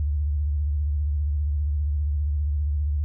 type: tone with vibrato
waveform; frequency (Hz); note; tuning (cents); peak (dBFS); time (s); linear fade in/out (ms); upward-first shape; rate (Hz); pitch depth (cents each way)
sine; 73.42; D2; 0; -21; 0-3.04; 0; sine; 15; 95
effects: none